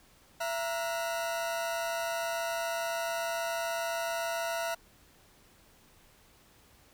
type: tone cluster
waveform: 40% pulse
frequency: 670 / 938 / 1447 Hz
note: E5 / A#5 / F#6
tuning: +28 / +11 / -39 cents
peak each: -32 / -38 / -38 dBFS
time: 0.4-4.75 s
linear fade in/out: 10 ms
effects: pink hiss -61 dBFS RMS until 6.93 s